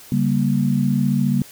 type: chord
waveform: sine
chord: G diminished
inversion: second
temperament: just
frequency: 141.12 / 196 / 235.2 Hz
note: Db3 / G3 / Bb3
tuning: +31 / 0 / +16 cents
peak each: -20 dBFS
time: 0.12-1.42 s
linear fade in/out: 2 ms
effects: white hiss -43 dBFS RMS until 1.51 s